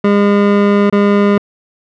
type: tone with dropouts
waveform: 25% pulse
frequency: 203.1 Hz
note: G#3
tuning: 38 cents flat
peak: -4 dBFS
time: 0.04-1.38 s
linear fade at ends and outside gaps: 5 ms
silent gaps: 0.899-0.925 s
effects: low-pass 2000 Hz 12 dB/octave